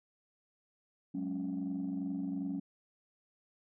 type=chord; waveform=sine; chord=F# suspended second; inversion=none; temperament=equal; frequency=185 / 207.7 / 277.2 Hz; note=F#3 / G#3 / C#4; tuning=0 / 0 / 0 cents; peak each=-38 / -40 / -35 dBFS; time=1.14-2.6 s; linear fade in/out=10 ms; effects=tanh soft clip ceiling -29 dBFS